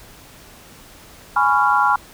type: chord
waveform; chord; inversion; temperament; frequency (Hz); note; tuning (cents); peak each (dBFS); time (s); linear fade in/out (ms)
sine; C# dominant seventh; second; just; 831.5 / 997.9 / 1108.7 / 1385.9; G#5 / B5 / C#6 / E#6; +2 / +18 / 0 / -14; -18 / -19 / -20 / -18; 1.36-1.96; 5
effects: pink hiss -44 dBFS RMS until 2.13 s